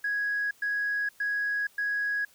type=tone bursts; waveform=sine; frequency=1661.2 Hz; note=G#6; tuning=in tune; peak=-25 dBFS; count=4; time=0.04-2.25 s; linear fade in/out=5 ms; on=470 ms; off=110 ms; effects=tanh soft clip ceiling -22 dBFS + white hiss -60 dBFS RMS until 2.34 s